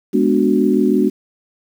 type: chord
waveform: sine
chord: G# half-diminished seventh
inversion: none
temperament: equal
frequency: 207.7 / 246.9 / 293.7 / 370 Hz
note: G#3 / B3 / D4 / F#4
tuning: 0 / 0 / 0 / 0 cents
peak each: -17 dBFS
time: 0.13-1.1 s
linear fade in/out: 20 ms
effects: 7-bit